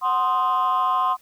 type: chord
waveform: sine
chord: C diminished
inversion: second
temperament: equal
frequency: 740 / 1046.5 / 1244.5 Hz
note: Gb5 / C6 / Eb6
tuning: 0 / 0 / 0 cents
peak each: -24 / -18 / -24 dBFS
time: 0.01-1.17 s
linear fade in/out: 50 ms
effects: tanh soft clip ceiling -14 dBFS + white hiss -57 dBFS RMS until 1.21 s